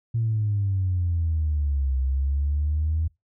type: exponential two-way sweep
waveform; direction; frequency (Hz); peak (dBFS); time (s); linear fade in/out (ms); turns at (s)
sine; down then up; 116.54 to 65.1 to 80.9; -20; 0.14-3.08; 10; 1.98
effects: noise-tail reverb RT60 0.2 s tail -25 dB re dry + tanh soft clip ceiling -16 dBFS